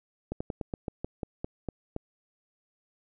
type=slowing click train; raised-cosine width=2 ms; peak=-19 dBFS; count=11; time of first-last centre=0.32-1.964 s; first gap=85 ms; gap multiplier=1.14; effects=none